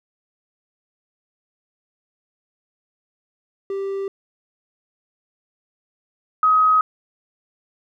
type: tone pair in turn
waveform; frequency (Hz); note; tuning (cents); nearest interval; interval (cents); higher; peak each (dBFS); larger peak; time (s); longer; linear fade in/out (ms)
triangle / sine; 392 / 1264.1; G4 / D#6; 0 / +27; octave + minor sixth; 2027; second; -21 / -12; second; 3.7-4.08 / 6.43-6.81; neither; 2
effects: none